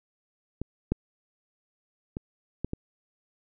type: clicks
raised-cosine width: 3 ms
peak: -19 / -11 / -20 / -16 / -18 dBFS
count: 5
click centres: 0.616 / 0.92 / 2.169 / 2.646 / 2.734 s
effects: none